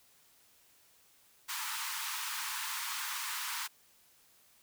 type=high-pass noise; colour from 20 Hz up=pink; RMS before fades=-38 dBFS; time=1.48-3.68 s; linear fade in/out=20 ms; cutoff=880 Hz; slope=96 dB/octave; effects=white hiss -65 dBFS RMS until 4.62 s